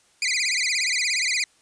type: tone with vibrato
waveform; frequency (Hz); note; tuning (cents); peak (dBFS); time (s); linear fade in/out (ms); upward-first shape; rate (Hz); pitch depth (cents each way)
20% pulse; 2217; C#7; 0; -16; 0.22-1.44; 2; sine; 17; 200
effects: white hiss -60 dBFS RMS until 1.61 s + resampled to 22050 Hz